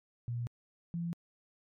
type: tone pair in turn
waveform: sine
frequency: 119.3 / 170.04 Hz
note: A#2 / F3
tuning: +41 / -46 cents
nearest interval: tritone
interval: 613 cents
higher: second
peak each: -33 / -33 dBFS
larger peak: neither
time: 0.28-0.47 / 0.94-1.13 s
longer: neither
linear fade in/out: 0 ms
effects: MP3 64 kbps